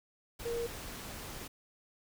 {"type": "tone in noise", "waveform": "sine", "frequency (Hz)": 469, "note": "A#4", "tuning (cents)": 11, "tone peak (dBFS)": -33, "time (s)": [0.45, 0.67], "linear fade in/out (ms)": 10, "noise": "pink", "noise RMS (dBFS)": -44, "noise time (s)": [0.39, 1.48], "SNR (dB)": 8, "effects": []}